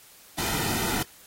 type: noise with comb filter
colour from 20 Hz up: pink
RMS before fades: -28 dBFS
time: 0.38-1.03 s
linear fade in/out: 5 ms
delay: 1.8 ms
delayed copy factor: -0.65
effects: white hiss -52 dBFS RMS until 1.26 s + AAC 48 kbps